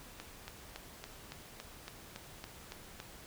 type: click train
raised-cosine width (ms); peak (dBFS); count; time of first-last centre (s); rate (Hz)
0.2; -26; 11; 0.2-3.001; 3.57
effects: pink hiss -53 dBFS RMS until 3.26 s